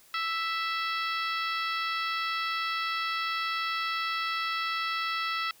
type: harmonic tone with a mistuned harmonic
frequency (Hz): 659.3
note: E5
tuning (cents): 0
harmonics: 2 / 3 / 4 / 5 / 6 / 7 / 8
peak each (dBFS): -31 / -35 / -37 / -39 / -41 / -42 / -43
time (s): 0.14-5.51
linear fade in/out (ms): 2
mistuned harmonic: 7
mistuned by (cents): -49
effects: white hiss -58 dBFS RMS until 5.6 s